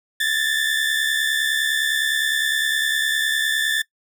30% pulse tone pair together, 1722.2 / 1792 Hz, A6 / A6, -38 / +31 cents, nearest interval minor second, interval 69 cents, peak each -19 dBFS, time 0.2-3.82 s, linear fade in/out 5 ms, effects noise-tail reverb RT60 0.1 s tail -21 dB re dry

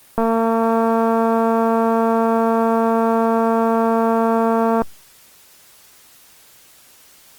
click train, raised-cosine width 1 ms, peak -5 dBFS, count 1054, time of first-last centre 0.18-4.819 s, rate 227 Hz, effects white hiss -48 dBFS RMS until 7.38 s + Opus 32 kbps

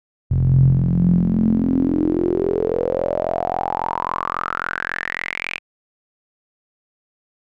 sawtooth tone with band-pass filter sweep, 43.65 Hz, F1, in tune, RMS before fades -19 dBFS, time 0.3-5.59 s, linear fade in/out 20 ms, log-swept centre 110 to 2500 Hz, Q 8.3, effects none

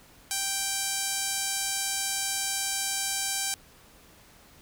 sawtooth tone with band-pass filter, 784 Hz, G5, in tune, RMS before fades -30 dBFS, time 0.31-3.54 s, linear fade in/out 0 ms, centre 8400 Hz, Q 1.2, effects pink hiss -55 dBFS RMS until 4.61 s

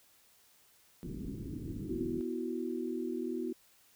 white low-pass noise, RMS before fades -41 dBFS, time 1.03-2.21 s, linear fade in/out 0 ms, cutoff 350 Hz, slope 48 dB/octave
sine chord, B suspended fourth, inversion none, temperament equal, 246.9 / 329.6 / 370 Hz, B3 / E4 / F#4, 0 / 0 / 0 cents, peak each -38 dBFS, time 1.89-3.53 s, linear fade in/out 10 ms
effects white hiss -65 dBFS RMS until 3.95 s

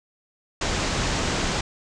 pink low-pass noise, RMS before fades -25 dBFS, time 0.61-1.61 s, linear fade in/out 5 ms, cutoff 7700 Hz, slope 48 dB/octave, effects none

